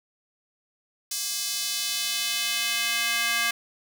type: tone with high-pass filter sweep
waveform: square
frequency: 233.1 Hz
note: A#3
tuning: in tune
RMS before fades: -27 dBFS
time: 1.11-3.51 s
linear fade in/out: 5 ms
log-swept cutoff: 5600 to 1800 Hz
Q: 1.3
effects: none